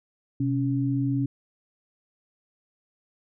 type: tone pair together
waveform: sine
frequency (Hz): 127.6 / 278.1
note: C3 / C#4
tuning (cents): -43 / +6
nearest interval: octave + minor second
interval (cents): 1349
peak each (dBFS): -25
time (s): 0.4-1.26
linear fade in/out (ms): 5
effects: none